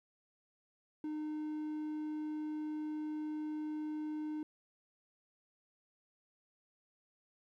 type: tone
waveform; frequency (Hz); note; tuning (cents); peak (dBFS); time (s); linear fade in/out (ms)
triangle; 305.5; D#4; -32; -35; 1.04-4.43; 2
effects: 12-bit